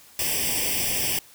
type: noise with comb filter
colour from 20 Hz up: white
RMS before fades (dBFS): -25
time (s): 0.19-1.19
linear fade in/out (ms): 2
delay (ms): 0.37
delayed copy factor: +1
effects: white hiss -51 dBFS RMS until 1.34 s